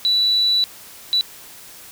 sine tone bursts at uneven times, 3951 Hz, B7, in tune, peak -14 dBFS, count 2, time 0.05-0.64 / 1.13-1.21 s, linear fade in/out 0 ms, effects white hiss -41 dBFS RMS until 1.91 s

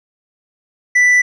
sine tone with tanh clipping, 1979 Hz, B6, 3 cents sharp, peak -9 dBFS, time 0.95-1.22 s, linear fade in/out 10 ms, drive 5 dB, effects none

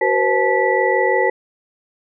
sine tone cluster, 376.8 / 478.1 / 524 / 866 / 1961 Hz, F#4 / A#4 / C5 / A5 / B6, +32 / +44 / +2 / -28 / -13 cents, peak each -20 dBFS, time 0.01-1.3 s, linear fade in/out 5 ms, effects none

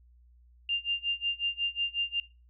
sine tone with tremolo, 2796 Hz, F7, 1 cent sharp, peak -25 dBFS, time 0.69-2.2 s, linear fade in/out 2 ms, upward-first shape sine, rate 5.5 Hz, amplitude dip 95%, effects noise-tail reverb RT60 0.3 s tail -20 dB re dry + added 60 Hz sine -56 dBFS peak until 2.49 s

